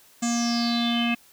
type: tone with low-pass filter sweep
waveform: square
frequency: 235.8 Hz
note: A#3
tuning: 20 cents sharp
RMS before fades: -24 dBFS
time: 0.22-1.15 s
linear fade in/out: 10 ms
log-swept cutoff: 7300 to 2600 Hz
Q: 8.6
effects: white hiss -55 dBFS RMS until 1.32 s